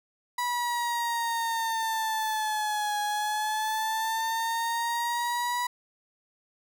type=linear two-way sweep; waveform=35% pulse; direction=down then up; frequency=979 to 830.6 to 979 Hz; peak=-25 dBFS; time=0.38-5.67 s; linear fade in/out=5 ms; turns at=3 s; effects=none